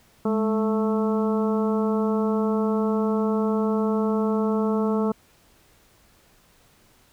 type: harmonic tone with a mistuned harmonic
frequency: 220 Hz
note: A3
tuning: in tune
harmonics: 1 / 2 / 3 / 4 / 5 / 6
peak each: -22 / -25 / -33 / -34 / -35 / -36 dBFS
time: 0.25-5.12 s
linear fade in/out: 5 ms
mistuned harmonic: 1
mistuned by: -66 cents
effects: pink hiss -58 dBFS RMS until 7.12 s